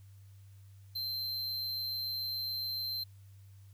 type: tone with amplitude modulation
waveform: square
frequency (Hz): 4117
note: C8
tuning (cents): -29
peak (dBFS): -33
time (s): 0.95-3.04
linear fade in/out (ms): 10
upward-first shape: sine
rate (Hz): 127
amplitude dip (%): 40
effects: added 98 Hz sine -52 dBFS peak until 3.73 s + white hiss -70 dBFS RMS until 3.73 s